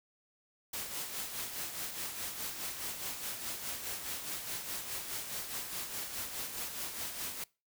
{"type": "noise with tremolo", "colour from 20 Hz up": "white", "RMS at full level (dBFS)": -38, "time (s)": [0.73, 7.44], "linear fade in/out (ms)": 5, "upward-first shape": "sine", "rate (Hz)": 4.8, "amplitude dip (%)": 50, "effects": ["noise-tail reverb RT60 0.3 s tail -24 dB re dry"]}